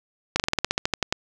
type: slowing click train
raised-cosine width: 0.2 ms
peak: -4 dBFS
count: 13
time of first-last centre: 0.36-1.125 s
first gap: 38 ms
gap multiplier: 1.09
effects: none